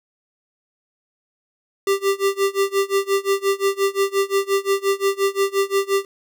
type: tone with tremolo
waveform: square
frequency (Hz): 394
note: G4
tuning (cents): +9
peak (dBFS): -15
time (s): 1.87-6.05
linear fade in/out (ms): 2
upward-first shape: sine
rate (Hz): 5.7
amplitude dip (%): 95
effects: none